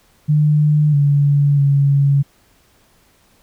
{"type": "tone with pitch steps", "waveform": "sine", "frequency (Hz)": [150.2, 143.1, 140.3], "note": ["D3", "D3", "C#3"], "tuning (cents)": [39, -45, 21], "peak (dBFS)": -10, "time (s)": [0.28, 2.23], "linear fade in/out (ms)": 20, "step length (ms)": 650, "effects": ["pink hiss -55 dBFS RMS until 3.42 s"]}